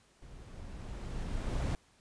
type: noise with level ramp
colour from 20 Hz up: brown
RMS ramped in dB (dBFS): -51 to -31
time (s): 0.22-1.75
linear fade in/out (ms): 0
effects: pink hiss -66 dBFS RMS until 2 s + resampled to 22050 Hz